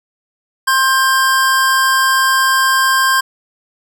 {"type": "tone pair together", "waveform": "square", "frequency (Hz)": [1057.4, 1586], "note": ["C6", "G6"], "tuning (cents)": [18, 20], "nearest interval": "perfect fifth", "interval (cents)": 702, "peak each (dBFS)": -14, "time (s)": [0.67, 3.21], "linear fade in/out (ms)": 10, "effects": []}